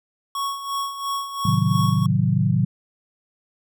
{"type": "tone with tremolo", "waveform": "square", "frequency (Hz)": 1108.7, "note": "C#6", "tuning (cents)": 0, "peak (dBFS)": -23, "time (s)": [0.35, 2.06], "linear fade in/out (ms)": 2, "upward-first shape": "sine", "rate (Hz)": 2.9, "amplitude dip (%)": 65}
{"type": "chord", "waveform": "sine", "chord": "A diminished seventh", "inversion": "none", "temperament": "equal with one note detuned", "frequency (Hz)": [110, 132.95, 155.56, 185], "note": ["A2", "C3", "Eb3", "Gb3"], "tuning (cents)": [0, 28, 0, 0], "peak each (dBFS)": -22, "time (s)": [1.45, 2.65], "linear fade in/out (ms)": 5}
{"effects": []}